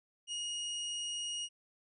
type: tone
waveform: sawtooth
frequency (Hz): 2876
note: F#7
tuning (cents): -50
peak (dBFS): -33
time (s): 0.27-1.49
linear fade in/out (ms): 50
effects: resampled to 22050 Hz